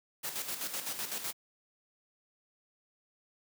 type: noise with tremolo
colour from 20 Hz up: white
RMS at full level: -36 dBFS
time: 0.23-1.33 s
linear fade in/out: 20 ms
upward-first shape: square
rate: 7.9 Hz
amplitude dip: 55%
effects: high-pass 150 Hz 12 dB/octave